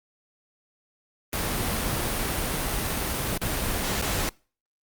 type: noise with dropouts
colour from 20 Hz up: pink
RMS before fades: -27 dBFS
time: 1.33-4.29 s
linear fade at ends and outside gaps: 0 ms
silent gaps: 3.376-3.416 / 4.014-4.023 s
effects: noise-tail reverb RT60 0.4 s tail -26 dB re dry + Opus 32 kbps